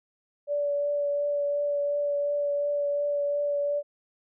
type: tone with vibrato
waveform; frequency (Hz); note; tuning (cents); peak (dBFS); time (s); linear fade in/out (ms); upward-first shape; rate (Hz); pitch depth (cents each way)
sine; 577; D5; -31; -24; 0.47-3.83; 50; triangle; 2.8; 14
effects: none